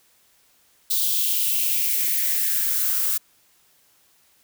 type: noise with high-pass filter sweep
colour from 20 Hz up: violet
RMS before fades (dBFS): -22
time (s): 0.9-3.18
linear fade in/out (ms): 10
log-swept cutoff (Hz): 3700 to 1200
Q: 3.8
effects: white hiss -60 dBFS RMS until 4.43 s